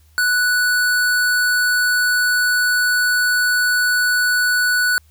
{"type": "tone", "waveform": "square", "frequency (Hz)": 1480, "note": "F#6", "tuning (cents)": 0, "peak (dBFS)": -15, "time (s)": [0.18, 4.98], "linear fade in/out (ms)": 0, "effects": ["added 77 Hz sine -49 dBFS peak until 5.1 s", "white hiss -59 dBFS RMS until 5.1 s"]}